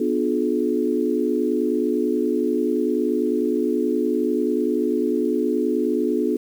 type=chord; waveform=sine; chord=B diminished seventh; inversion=none; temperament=just; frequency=246.9 / 296.3 / 355.6 / 426.7 Hz; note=B3 / D4 / F4 / Ab4; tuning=0 / +15 / +31 / +47 cents; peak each=-24 dBFS; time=0-6.37 s; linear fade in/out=5 ms; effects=8-bit